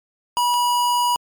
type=tone pair in turn; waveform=square; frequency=971 / 971 Hz; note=B5 / B5; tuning=-30 / -30 cents; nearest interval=unison; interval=0 cents; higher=neither; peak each=-17 dBFS; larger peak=neither; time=0.37-0.54 / 0.54-1.16 s; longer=second; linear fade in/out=0 ms; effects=MP3 96 kbps